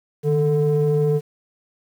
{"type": "ring-modulated tone", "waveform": "triangle", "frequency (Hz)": 144.9, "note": "D3", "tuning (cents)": -23, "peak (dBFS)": -10, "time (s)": [0.23, 1.21], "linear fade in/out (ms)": 50, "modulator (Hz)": 297, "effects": ["tanh soft clip ceiling -7 dBFS", "8-bit"]}